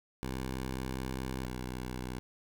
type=tone pair in turn; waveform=10% pulse; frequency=64.8 / 62.81 Hz; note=C2 / B1; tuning=-16 / +30 cents; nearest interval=minor second; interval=54 cents; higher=first; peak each=-27 / -29 dBFS; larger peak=first; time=0.23-1.45 / 1.45-2.19 s; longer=first; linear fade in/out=0 ms; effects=none